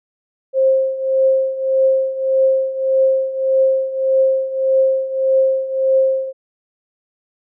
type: tone with tremolo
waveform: sine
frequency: 530 Hz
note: C5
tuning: 22 cents sharp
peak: -9 dBFS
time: 0.53-6.33 s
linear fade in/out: 50 ms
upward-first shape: triangle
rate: 1.7 Hz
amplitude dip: 80%
effects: none